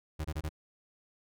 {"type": "tone bursts", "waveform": "35% pulse", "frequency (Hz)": 77.78, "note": "D#2", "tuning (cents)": 0, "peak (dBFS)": -31, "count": 4, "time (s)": [0.19, 0.492], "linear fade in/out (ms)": 10, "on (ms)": 56, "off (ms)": 26, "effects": []}